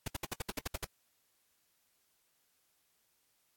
pink noise bursts, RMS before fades -36 dBFS, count 10, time 0.06-0.846 s, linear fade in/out 5 ms, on 21 ms, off 64 ms, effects white hiss -75 dBFS RMS until 3.56 s + AAC 64 kbps

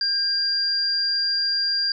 sine tone pair together, 1601 / 4773 Hz, G6 / D8, +36 / +27 cents, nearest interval octave + perfect fifth, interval 1891 cents, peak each -31 / -20 dBFS, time 0.01-1.92 s, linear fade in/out 2 ms, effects none

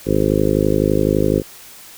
harmonic tone, 51.91 Hz, G#1, in tune, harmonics 1 / 2 / 3 / 4 / 5 / 6 / 7 / 8 / 9 / 10, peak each -25 / -24 / -22 / -25 / -22 / -21 / -21 / -21 / -24 / -23 dBFS, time 0.05-1.43 s, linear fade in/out 50 ms, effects white hiss -40 dBFS RMS until 1.97 s

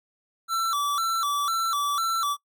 square tone with vibrato, 1244.5 Hz, D#6, in tune, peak -24 dBFS, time 0.48-2.37 s, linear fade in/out 50 ms, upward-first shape square, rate 2 Hz, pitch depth 130 cents each way, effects noise-tail reverb RT60 0.1 s tail -23 dB re dry

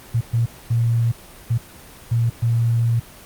sine tone bursts at uneven times, 116.7 Hz, A#2, 2 cents sharp, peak -15 dBFS, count 6, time 0.14-0.21 / 0.33-0.46 / 0.7-1.12 / 1.5-1.58 / 2.11-2.3 / 2.42-3 s, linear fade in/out 10 ms, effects pink hiss -42 dBFS RMS until 3.25 s + Opus 24 kbps

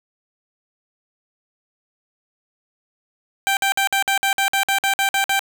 15% pulse tone bursts, 784 Hz, G5, in tune, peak -10 dBFS, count 13, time 3.47-5.393 s, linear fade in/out 0 ms, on 99 ms, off 53 ms, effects none

